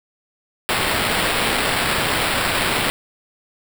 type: noise with sample-and-hold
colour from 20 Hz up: blue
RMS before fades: -20 dBFS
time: 0.69-2.9 s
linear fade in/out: 0 ms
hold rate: 6300 Hz
effects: none